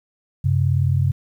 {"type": "tone pair together", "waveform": "sine", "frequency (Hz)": [94.75, 134], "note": ["F#2", "C3"], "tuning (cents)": [42, 42], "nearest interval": "tritone", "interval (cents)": 600, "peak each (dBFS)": -18, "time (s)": [0.44, 1.12], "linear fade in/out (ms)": 10, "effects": ["9-bit"]}